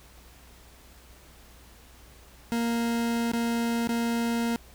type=tone with dropouts; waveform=40% pulse; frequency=233.1 Hz; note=A#3; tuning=in tune; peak=-24 dBFS; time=2.52-4.56 s; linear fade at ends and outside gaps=0 ms; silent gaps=3.317-3.335 / 3.873-3.891 s; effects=added 60 Hz sine -53 dBFS peak until 4.74 s + pink hiss -54 dBFS RMS until 4.74 s